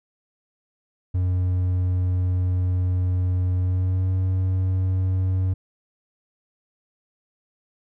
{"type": "tone with pitch glide", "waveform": "triangle", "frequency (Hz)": [91, 93.29], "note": ["F#2", "F#2"], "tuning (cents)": [-28, 15], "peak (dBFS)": -17, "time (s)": [1.14, 5.54], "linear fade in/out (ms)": 10, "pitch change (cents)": 43, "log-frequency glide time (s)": [3.58, 4.09], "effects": []}